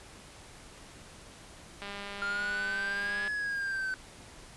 click train, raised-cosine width 0.3 ms, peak -25 dBFS, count 294, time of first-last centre 1.82-3.278 s, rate 201 Hz
triangle exponential two-way sweep, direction up then down, 1396 to 1700 to 1520 Hz, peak -29 dBFS, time 2.22-3.94 s, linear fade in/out 0 ms, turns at 3.29 s
effects pink hiss -51 dBFS RMS until 4.56 s + resampled to 24000 Hz

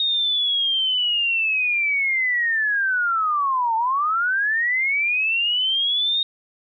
sine linear two-way sweep, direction down then up, 3729 to 880 to 3729 Hz, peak -18 dBFS, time 0-6.23 s, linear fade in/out 2 ms, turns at 3.76 s, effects none

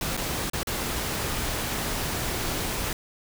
pink noise with dropouts, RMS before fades -29 dBFS, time 0.01-2.93 s, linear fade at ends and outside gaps 2 ms, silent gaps 0.168-0.174 / 0.499-0.533 / 0.632-0.671 s, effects none

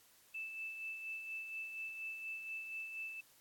sine tone with tremolo, 2637 Hz, E7, in tune, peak -40 dBFS, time 0.34-3.21 s, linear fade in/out 10 ms, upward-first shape sine, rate 4.2 Hz, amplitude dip 45%, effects white hiss -66 dBFS RMS until 3.4 s + AAC 64 kbps

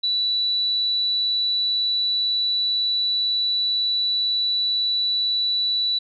sine tone, 3951 Hz, B7, in tune, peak -19 dBFS, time 0.03-5.99 s, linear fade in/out 10 ms, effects none

